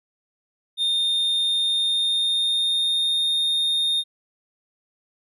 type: tone with pitch glide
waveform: triangle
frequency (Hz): 3645 to 3670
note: A#7 to A#7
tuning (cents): -40 to -28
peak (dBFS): -18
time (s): 0.77-4.04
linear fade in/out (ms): 50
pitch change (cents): +12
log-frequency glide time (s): 1.37-3.29
effects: none